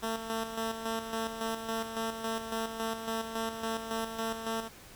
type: tone with tremolo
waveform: 10% pulse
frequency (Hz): 224.9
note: A3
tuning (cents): +38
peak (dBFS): -23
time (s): 0.02-4.69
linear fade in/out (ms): 20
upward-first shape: square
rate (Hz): 3.6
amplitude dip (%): 55
effects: pink hiss -52 dBFS RMS until 4.95 s